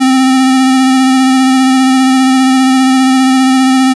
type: tone with vibrato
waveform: square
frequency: 261.6 Hz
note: C4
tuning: in tune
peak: -6 dBFS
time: 0-3.94 s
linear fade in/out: 20 ms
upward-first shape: sine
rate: 15 Hz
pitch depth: 20 cents each way
effects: resampled to 24000 Hz